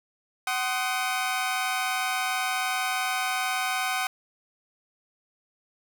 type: chord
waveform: 20% pulse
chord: C diminished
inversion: second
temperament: equal with one note detuned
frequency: 753.8 / 1046.5 / 1244.5 Hz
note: Gb5 / C6 / Eb6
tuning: +32 / 0 / 0 cents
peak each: -23 / -29 / -26 dBFS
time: 0.47-4.07 s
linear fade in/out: 2 ms
effects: none